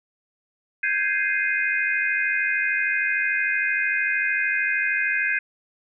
sine chord, Ab major seventh, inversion third, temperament equal, 1568 / 1661.2 / 2093 / 2489 Hz, G6 / Ab6 / C7 / Eb7, 0 / 0 / 0 / 0 cents, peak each -26 dBFS, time 0.83-5.39 s, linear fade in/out 5 ms, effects none

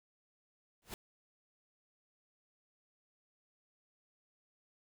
pink noise with exponential growth, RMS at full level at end -40 dBFS, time 0.82-0.94 s, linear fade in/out 1 ms, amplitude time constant 25 ms, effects none

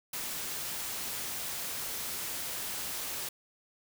white noise, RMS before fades -37 dBFS, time 0.13-3.29 s, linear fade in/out 5 ms, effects none

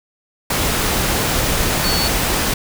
sine tone in noise, 4442 Hz, C#8, 3 cents sharp, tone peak -20 dBFS, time 1.84-2.08 s, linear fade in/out 5 ms, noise pink, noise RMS -18 dBFS, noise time 0.5-2.54 s, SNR -5 dB, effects none

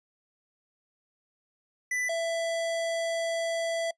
square tone pair in turn, 1991 / 664.4 Hz, B6 / E5, +14 / +13 cents, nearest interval octave + perfect fifth, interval 1901 cents, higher first, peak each -28 dBFS, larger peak neither, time 1.91-2.09 / 2.09-3.91 s, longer second, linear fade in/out 5 ms, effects noise-tail reverb RT60 0.1 s tail -23 dB re dry + resampled to 22050 Hz

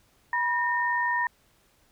sine tone pair together, 970.5 / 1832 Hz, B5 / A#6, -31 / -31 cents, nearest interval major seventh, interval 1100 cents, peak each -26 dBFS, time 0.33-1.27 s, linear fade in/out 2 ms, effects pink hiss -64 dBFS RMS until 1.91 s

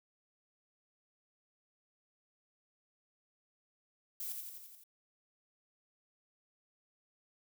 violet noise with echo, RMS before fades -41 dBFS, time 4.2-4.32 s, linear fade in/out 0 ms, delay 86 ms, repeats 6, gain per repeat -3 dB, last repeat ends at 4.836 s, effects none

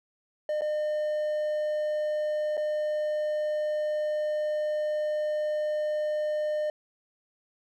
triangle tone with dropouts, 606 Hz, D#5, 46 cents flat, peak -24 dBFS, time 0.49-6.7 s, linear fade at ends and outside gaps 2 ms, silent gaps 0.61-0.618 / 2.57-2.576 s, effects none

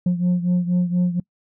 sine beating tone pair, 177.1 / 181.3 Hz, F3 / F#3, +24 / -35 cents, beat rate 4.2 Hz, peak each -16 / -20 dBFS, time 0.06-1.2 s, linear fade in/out 5 ms, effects noise-tail reverb RT60 0.1 s tail -25 dB re dry + tanh soft clip ceiling -14 dBFS

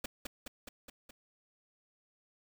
pink noise with echo, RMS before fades -38 dBFS, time 0.04-0.06 s, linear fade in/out 5 ms, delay 210 ms, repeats 5, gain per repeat -3 dB, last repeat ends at 1.11 s, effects none

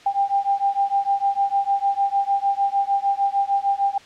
sine beating tone pair, 792 / 798.6 Hz, G5 / G5, +18 / +32 cents, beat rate 6.6 Hz, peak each -21 dBFS, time 0.06-3.98 s, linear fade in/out 5 ms, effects white hiss -46 dBFS RMS until 4.05 s + low-pass 4000 Hz 12 dB/octave

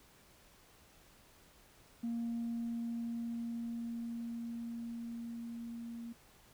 sine tone with level ramp, 233.1 Hz, A#3, in tune, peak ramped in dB -33 to -42 dBFS, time 2.03-6.13 s, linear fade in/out 10 ms, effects tanh soft clip ceiling -32 dBFS + pink hiss -63 dBFS RMS until 6.53 s

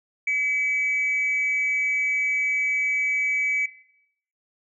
sine tone pair together, 2039 / 2286 Hz, C7 / D7, -45 / -47 cents, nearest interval major second, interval 198 cents, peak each -30 / -20 dBFS, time 0.27-3.66 s, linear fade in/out 5 ms, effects noise-tail reverb RT60 0.7 s tail -17 dB re dry + tanh soft clip ceiling -16 dBFS

